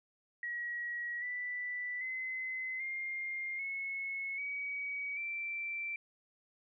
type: tone with pitch steps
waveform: sine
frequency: 1910 / 1976.2 / 2045 / 2116 / 2189 / 2265 / 2343 Hz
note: A#6 / B6 / C7 / C7 / C#7 / C#7 / D7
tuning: +42 / +1 / -40 / +19 / -22 / +37 / -5 cents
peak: -36 dBFS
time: 0.43-5.96 s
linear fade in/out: 2 ms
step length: 790 ms
effects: none